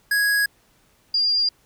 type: tone pair in turn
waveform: square / sine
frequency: 1661.2 / 4803 Hz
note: G#6 / D8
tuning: 0 / +38 cents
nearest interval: octave + tritone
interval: 1838 cents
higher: second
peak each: -18 / -17 dBFS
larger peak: second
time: 0.11-0.46 / 1.14-1.49 s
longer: neither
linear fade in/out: 5 ms
effects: pink hiss -60 dBFS RMS until 1.65 s